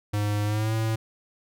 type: tone with pitch glide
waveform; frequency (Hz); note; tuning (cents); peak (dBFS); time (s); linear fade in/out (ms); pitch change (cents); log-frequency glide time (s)
square; 103.83 to 111.28; G#2 to A2; 0 to +20; -24; 0.13-0.96; 10; +120; 0.44-0.74
effects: none